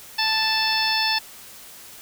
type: harmonic tone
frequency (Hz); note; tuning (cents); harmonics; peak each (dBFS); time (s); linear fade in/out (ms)
880; A5; 0; 1 / 2 / 3 / 4 / 5 / 6; -26 / -27 / -27 / -28 / -26 / -25; 0.18-1.19; 10
type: click train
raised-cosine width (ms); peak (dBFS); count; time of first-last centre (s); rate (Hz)
0.2; -25; 74; 0.24-0.916; 108
effects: white hiss -43 dBFS RMS until 2.01 s